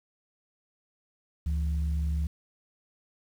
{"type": "tone pair together", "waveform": "sine", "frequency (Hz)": [72.7, 165.58], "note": ["D2", "E3"], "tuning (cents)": [-17, 8], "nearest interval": "octave + major second", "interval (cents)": 1425, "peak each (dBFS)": [-25, -35], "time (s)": [1.46, 2.27], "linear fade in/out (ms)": 5, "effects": ["tanh soft clip ceiling -20 dBFS", "9-bit"]}